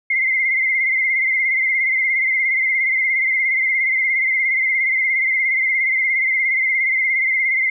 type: tone with vibrato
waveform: sine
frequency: 2093 Hz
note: C7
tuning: in tune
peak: -15 dBFS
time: 0.1-7.7 s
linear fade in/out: 5 ms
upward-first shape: sine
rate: 17 Hz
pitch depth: 53 cents each way
effects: none